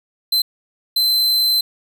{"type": "tone bursts at uneven times", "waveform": "45% pulse", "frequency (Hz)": 4075, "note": "C8", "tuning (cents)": -47, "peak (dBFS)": -13, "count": 2, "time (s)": [[0.32, 0.42], [0.96, 1.61]], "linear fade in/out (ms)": 5, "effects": []}